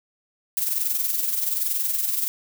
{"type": "noise with amplitude modulation", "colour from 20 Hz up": "violet", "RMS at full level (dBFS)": -22, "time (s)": [0.57, 2.28], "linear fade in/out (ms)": 0, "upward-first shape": "sine", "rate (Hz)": 21.2, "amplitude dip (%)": 55, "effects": []}